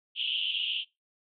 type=band-pass noise; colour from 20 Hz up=pink; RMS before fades=-31 dBFS; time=0.15-0.85 s; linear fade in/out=50 ms; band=2800 to 3300 Hz; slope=96 dB/octave; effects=noise-tail reverb RT60 0.2 s tail -20 dB re dry